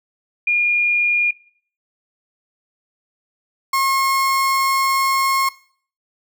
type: tone pair in turn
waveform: sine / 35% pulse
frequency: 2423 / 1079.3 Hz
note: D#7 / C#6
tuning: -47 / -47 cents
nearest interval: octave + major second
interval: 1400 cents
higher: first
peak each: -14 / -14 dBFS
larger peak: neither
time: 0.47-1.31 / 3.73-5.49 s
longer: second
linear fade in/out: 5 ms
effects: noise-tail reverb RT60 0.5 s tail -19 dB re dry